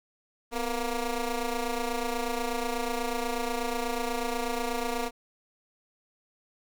15% pulse ring-modulated tone, 237.1 Hz, A#3, 30 cents sharp, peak -19 dBFS, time 0.51-5.11 s, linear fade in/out 50 ms, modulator 223 Hz, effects none

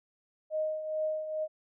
sine tone with tremolo, 622 Hz, D#5, 1 cent flat, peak -27 dBFS, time 0.5-1.48 s, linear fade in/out 50 ms, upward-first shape triangle, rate 2.3 Hz, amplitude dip 65%, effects none

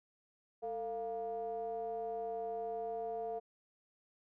triangle ring-modulated tone, 123.4 Hz, B2, 1 cent flat, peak -32 dBFS, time 0.62-3.4 s, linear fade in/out 20 ms, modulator 573 Hz, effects none

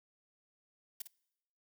blue noise with echo, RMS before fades -40 dBFS, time 1-1.02 s, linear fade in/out 5 ms, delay 54 ms, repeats 1, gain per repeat -9 dB, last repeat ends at 1.074 s, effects noise-tail reverb RT60 0.9 s tail -24 dB re dry

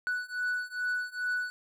triangle beating tone pair, 1480 / 1482.4 Hz, F#6 / F#6, 0 / +3 cents, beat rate 2.4 Hz, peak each -32 / -31 dBFS, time 0.07-1.5 s, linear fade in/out 0 ms, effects none

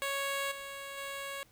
10% pulse tone with level steps, 554 Hz, C#5, 1 cent flat, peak -24 / -33 / -30 dBFS, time 0.02-1.43 s, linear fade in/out 0 ms, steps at 0.51 / 0.97 s, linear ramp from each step 10 ms, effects pink hiss -64 dBFS RMS until 1.51 s

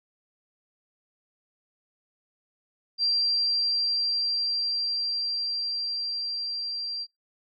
sine tone with level ramp, 4728 Hz, D8, 11 cents sharp, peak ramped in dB -21 to -30 dBFS, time 2.98-7.07 s, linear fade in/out 50 ms, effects noise-tail reverb RT60 0.2 s tail -25 dB re dry

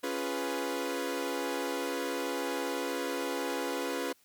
sawtooth chord, C# dominant seventh, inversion none, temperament equal, 277.2 / 349.2 / 415.3 / 493.9 Hz, C#4 / E#4 / G#4 / B4, 0 / 0 / 0 / 0 cents, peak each -33 / -34 / -36 / -32 dBFS, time 0.03-4.13 s, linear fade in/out 10 ms, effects white hiss -66 dBFS RMS until 4.24 s

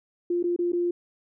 sine tone with dropouts, 349.2 Hz, F4, in tune, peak -22 dBFS, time 0.3-0.91 s, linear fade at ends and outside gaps 5 ms, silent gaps 0.428-0.439 / 0.563-0.589 / 0.721-0.731 s, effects none

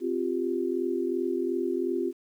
sine chord, C suspended fourth, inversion none, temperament equal, 261.6 / 349.2 / 392 Hz, C4 / F4 / G4, 0 / 0 / 0 cents, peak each -32 / -28 / -31 dBFS, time 0-2.13 s, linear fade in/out 50 ms, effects 10-bit

